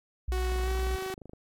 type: tone with vibrato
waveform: sine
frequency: 60.2 Hz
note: B1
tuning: 44 cents flat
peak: -27 dBFS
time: 0.28-0.96 s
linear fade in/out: 5 ms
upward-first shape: triangle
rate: 8.1 Hz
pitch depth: 27 cents each way
type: tone with pitch glide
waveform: sawtooth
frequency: 370 to 378.2 Hz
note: F#4 to F#4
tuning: 0 to +38 cents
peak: -29 dBFS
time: 0.32-1.14 s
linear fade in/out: 0 ms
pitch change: +38 cents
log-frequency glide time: 0.62-0.69 s
type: click train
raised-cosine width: 2 ms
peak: -32 dBFS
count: 22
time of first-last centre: 0.52-1.334 s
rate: 25.8 Hz
effects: AAC 64 kbps